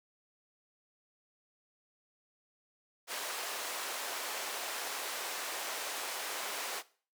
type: band-pass noise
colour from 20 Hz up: pink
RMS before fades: -39 dBFS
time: 3.07-6.83 s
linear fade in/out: 50 ms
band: 560 to 16000 Hz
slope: 12 dB/octave
effects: noise-tail reverb RT60 0.4 s tail -18 dB re dry + high-pass 300 Hz 12 dB/octave